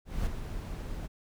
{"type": "noise with ADSR envelope", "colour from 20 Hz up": "brown", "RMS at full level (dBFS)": -29, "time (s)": [0.05, 1.08], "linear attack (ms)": 210, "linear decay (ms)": 18, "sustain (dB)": -8, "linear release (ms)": 26, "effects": []}